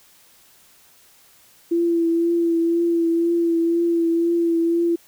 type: tone with vibrato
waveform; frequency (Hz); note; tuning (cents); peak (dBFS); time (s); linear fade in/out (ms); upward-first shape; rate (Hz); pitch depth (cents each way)
sine; 336.7; E4; +37; -16; 1.71-4.96; 10; triangle; 2; 27
effects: white hiss -53 dBFS RMS until 5.07 s